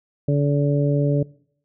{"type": "harmonic tone", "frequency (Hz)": 143.7, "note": "D3", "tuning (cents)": -37, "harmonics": [1, 2, 3, 4], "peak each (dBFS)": [-17, -24, -26, -26], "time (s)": [0.28, 1.23], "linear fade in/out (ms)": 5, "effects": ["noise-tail reverb RT60 0.6 s tail -22 dB re dry"]}